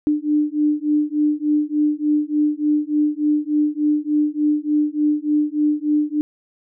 sine beating tone pair, 297.5 / 300.9 Hz, D4 / D4, +22 / +42 cents, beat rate 3.4 Hz, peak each -19 dBFS, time 0.07-6.21 s, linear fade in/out 0 ms, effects none

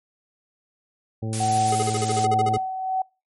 harmonic tone, 110.5 Hz, A2, 8 cents sharp, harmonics 1 / 2 / 3 / 4 / 5 / 7, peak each -26 / -32 / -36 / -38 / -40 / -43 dBFS, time 1.22-2.58 s, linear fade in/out 10 ms
blue noise, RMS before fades -27 dBFS, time 1.33-2.25 s, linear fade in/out 0 ms
sine tone with tremolo, 755 Hz, F#5, 35 cents sharp, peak -18 dBFS, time 1.4-3.02 s, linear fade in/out 5 ms, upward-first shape sine, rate 1.3 Hz, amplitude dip 65%
square tone bursts, 420 Hz, G#4, 19 cents sharp, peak -24 dBFS, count 12, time 1.72-2.566 s, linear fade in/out 5 ms, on 32 ms, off 42 ms
effects noise-tail reverb RT60 0.3 s tail -26 dB re dry + MP3 48 kbps

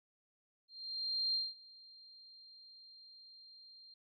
sine tone with ADSR envelope, 4186 Hz, C8, in tune, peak -31 dBFS, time 0.68-3.94 s, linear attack 660 ms, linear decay 200 ms, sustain -24 dB, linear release 4 ms, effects none

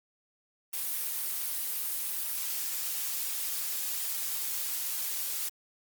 blue noise, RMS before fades -33 dBFS, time 0.73-5.49 s, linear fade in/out 5 ms, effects Opus 32 kbps

